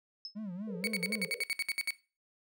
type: tone with exponential decay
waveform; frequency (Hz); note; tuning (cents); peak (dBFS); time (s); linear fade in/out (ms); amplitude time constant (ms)
sine; 5200; E8; -24; -35; 0.25-0.34; 1; 19
type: tone with vibrato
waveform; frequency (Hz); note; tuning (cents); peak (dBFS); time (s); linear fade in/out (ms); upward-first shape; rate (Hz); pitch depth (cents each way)
triangle; 196; G3; 0; -35; 0.35-1.27; 20; sine; 4.1; 200
type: band-pass noise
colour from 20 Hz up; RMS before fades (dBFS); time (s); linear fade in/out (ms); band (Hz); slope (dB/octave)
white; -45; 0.67-1.43; 10; 430 to 510; 96
type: tone bursts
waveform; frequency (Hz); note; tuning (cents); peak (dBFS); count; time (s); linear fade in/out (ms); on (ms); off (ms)
35% pulse; 2234; C#7; +13; -28; 12; 0.84-1.906; 0; 32; 62
effects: noise-tail reverb RT60 0.3 s tail -17 dB re dry